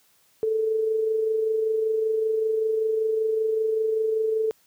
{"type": "tone with amplitude modulation", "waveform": "sine", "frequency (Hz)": 440, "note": "A4", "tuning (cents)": 0, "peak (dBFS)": -19, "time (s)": [0.43, 4.51], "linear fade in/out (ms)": 0, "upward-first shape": "sine", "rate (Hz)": 25.2, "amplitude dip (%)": 40, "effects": ["white hiss -62 dBFS RMS until 4.66 s", "high-pass 60 Hz 12 dB/octave"]}